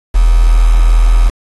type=tone with quantisation; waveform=sine; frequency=41.16 Hz; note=E1; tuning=2 cents flat; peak=-4 dBFS; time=0.14-1.3 s; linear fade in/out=20 ms; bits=4; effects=AAC 32 kbps